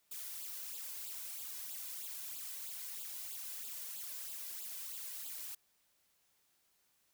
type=noise with flanger; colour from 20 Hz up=blue; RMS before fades=-45 dBFS; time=0.11-5.55 s; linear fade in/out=5 ms; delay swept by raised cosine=0.25 to 2.05 ms; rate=3.1 Hz; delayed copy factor=+0.75; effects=white hiss -75 dBFS RMS until 7.13 s